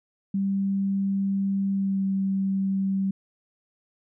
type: tone with pitch glide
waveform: sine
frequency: 196 to 193.64 Hz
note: G3 to G3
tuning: 0 to -21 cents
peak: -22 dBFS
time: 0.34-3.11 s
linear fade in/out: 5 ms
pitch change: -21 cents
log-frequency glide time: 1.73-2.03 s
effects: none